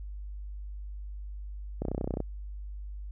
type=click train; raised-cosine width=2 ms; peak=-18 dBFS; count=13; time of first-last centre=1.82-2.203 s; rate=31.3 Hz; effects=added 50 Hz sine -37 dBFS peak until 3.11 s